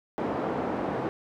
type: band-pass noise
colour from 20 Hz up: pink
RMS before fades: -30 dBFS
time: 0.18-1.09 s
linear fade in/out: 0 ms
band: 230 to 860 Hz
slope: 12 dB/octave
effects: none